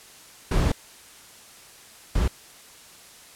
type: noise bursts at uneven times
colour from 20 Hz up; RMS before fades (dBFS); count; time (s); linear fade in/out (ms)
brown; -21; 2; 0.51-0.72 / 2.15-2.28; 5
effects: white hiss -48 dBFS RMS until 3.35 s + low-pass 11000 Hz 12 dB/octave